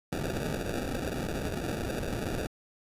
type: noise with sample-and-hold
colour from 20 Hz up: blue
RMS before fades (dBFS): -33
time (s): 0.12-2.47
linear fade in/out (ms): 5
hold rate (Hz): 1050
effects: resampled to 32000 Hz